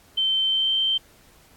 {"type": "tone with pitch glide", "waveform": "sine", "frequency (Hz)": [3100, 3123], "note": ["G7", "G7"], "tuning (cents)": [-20, -7], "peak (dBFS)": -19, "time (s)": [0.17, 0.98], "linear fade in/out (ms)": 10, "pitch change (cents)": 13, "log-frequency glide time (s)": [0.47, 0.72], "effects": ["pink hiss -55 dBFS RMS until 1.56 s", "AAC 64 kbps"]}